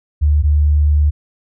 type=tone pair in turn; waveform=sine; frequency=74.2 / 74.2 Hz; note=D2 / D2; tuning=+18 / +18 cents; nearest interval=unison; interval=0 cents; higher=neither; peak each=-9 dBFS; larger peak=neither; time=0.21-0.43 / 0.43-1.11 s; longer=second; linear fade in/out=20 ms; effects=none